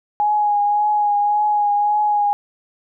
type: tone with vibrato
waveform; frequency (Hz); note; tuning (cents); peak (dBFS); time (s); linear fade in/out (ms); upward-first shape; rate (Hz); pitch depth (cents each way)
sine; 830.6; G#5; 0; -14; 0.2-2.33; 0; triangle; 1.8; 26
effects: none